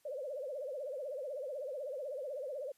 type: tone with vibrato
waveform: sine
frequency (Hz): 551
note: C#5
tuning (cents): -11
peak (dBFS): -38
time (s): 0.05-2.72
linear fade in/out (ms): 5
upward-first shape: triangle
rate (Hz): 16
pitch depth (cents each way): 210
effects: white hiss -72 dBFS RMS until 2.77 s + resampled to 32000 Hz